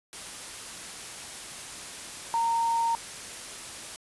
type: tone in noise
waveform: sine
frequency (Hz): 922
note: A#5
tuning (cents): -19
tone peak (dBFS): -23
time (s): 2.34-2.95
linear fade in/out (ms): 0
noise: white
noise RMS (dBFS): -40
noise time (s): 0.13-3.96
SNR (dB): +14
effects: resampled to 24000 Hz